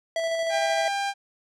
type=tone with tremolo; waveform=square; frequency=659.3 Hz; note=E5; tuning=in tune; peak=-24 dBFS; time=0.16-0.88 s; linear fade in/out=2 ms; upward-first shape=square; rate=13 Hz; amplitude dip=25%
type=tone; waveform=sawtooth; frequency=798 Hz; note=G5; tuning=31 cents sharp; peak=-21 dBFS; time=0.49-1.14 s; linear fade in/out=50 ms
effects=low-pass 7000 Hz 12 dB/octave

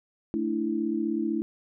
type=chord; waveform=sine; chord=A suspended fourth; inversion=none; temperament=equal with one note detuned; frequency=221.3 / 293.7 / 329.6 Hz; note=A3 / D4 / E4; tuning=+10 / 0 / 0 cents; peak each=-30 / -31 / -28 dBFS; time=0.34-1.42 s; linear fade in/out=0 ms; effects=none

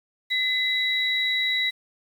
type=tone pair together; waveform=sine; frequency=2026 / 3888 Hz; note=B6 / B7; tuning=+44 / -28 cents; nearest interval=major seventh; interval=1128 cents; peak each=-24 dBFS; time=0.3-1.71 s; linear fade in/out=20 ms; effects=8-bit

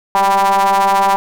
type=ring-modulated tone; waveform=square; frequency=99 Hz; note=G2; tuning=18 cents sharp; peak=-8 dBFS; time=0.15-1.16 s; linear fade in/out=0 ms; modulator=884 Hz; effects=none

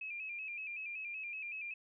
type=tone with vibrato; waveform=sine; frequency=2481 Hz; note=D#7; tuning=6 cents flat; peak=-40 dBFS; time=0.01-1.74 s; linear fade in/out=5 ms; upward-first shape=square; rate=5.3 Hz; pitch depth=63 cents each way; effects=none

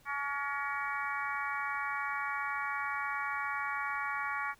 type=harmonic tone with a mistuned harmonic; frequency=282.8 Hz; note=C#4; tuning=35 cents sharp; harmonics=3 / 4 / 5 / 6 / 7 / 8; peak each=-41 / -37 / -39 / -43 / -41 / -41 dBFS; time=0.05-4.55 s; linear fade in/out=50 ms; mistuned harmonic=7; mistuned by=-67 cents; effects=pink hiss -64 dBFS RMS until 4.59 s

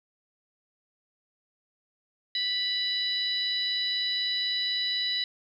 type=harmonic tone; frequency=988 Hz; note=B5; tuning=in tune; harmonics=2 / 3 / 4 / 5; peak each=-35 / -36 / -27 / -39 dBFS; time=2.35-5.24 s; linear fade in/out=2 ms; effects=10-bit

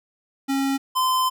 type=tone pair in turn; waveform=square; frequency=272.6 / 1029.2 Hz; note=C#4 / C6; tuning=-29 / -29 cents; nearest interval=octave + major seventh; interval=2300 cents; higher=second; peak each=-21 / -19 dBFS; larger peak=second; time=0.48-0.78 / 0.95-1.3 s; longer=second; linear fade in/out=20 ms; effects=none

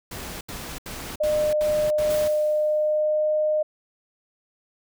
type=noise bursts; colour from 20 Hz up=pink; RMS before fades=-35 dBFS; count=6; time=0.11-2.28 s; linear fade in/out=5 ms; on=300 ms; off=74 ms
type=tone with pitch glide; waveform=sine; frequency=606 to 612.3 Hz; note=D#5 to D#5; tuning=-46 to -28 cents; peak=-19 dBFS; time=1.2-3.63 s; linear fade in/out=10 ms; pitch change=+18 cents; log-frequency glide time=2.44-3.34 s
type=noise with exponential decay; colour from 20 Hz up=white; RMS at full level=-34 dBFS; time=2.1-3.02 s; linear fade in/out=5 ms; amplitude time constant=200 ms
effects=none

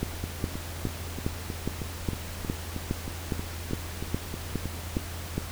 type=two click trains; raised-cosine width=3 ms; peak=-14 / -20 dBFS; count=14 / 16; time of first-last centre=0.03-5.38 / 0.24-4.972 s; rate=2.43 / 3.17 Hz; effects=added 84 Hz sine -37 dBFS peak until 5.51 s + pink hiss -40 dBFS RMS until 5.51 s

